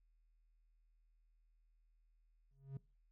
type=tone with exponential growth; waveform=triangle; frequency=136.2 Hz; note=C#3; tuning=30 cents flat; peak=-38 dBFS; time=2.51-2.77 s; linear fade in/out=2 ms; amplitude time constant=56 ms; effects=noise-tail reverb RT60 0.3 s tail -21 dB re dry + added 40 Hz sine -70 dBFS peak until 3.11 s